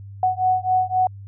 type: beating tone pair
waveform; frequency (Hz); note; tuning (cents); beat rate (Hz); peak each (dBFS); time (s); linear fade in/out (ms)
sine; 740 / 743.8; F#5 / F#5; 0 / +9; 3.8; -20; 0.23-1.07; 2
effects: added 99 Hz sine -35 dBFS peak until 1.27 s